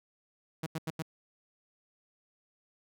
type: tone bursts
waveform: sawtooth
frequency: 159.8 Hz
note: D#3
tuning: 47 cents sharp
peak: -29 dBFS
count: 4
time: 0.63-1.024 s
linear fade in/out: 5 ms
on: 34 ms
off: 86 ms
effects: none